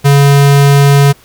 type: tone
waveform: square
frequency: 141 Hz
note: C#3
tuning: 30 cents sharp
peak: -4 dBFS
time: 0.04-1.13 s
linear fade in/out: 20 ms
effects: pink hiss -43 dBFS RMS until 1.24 s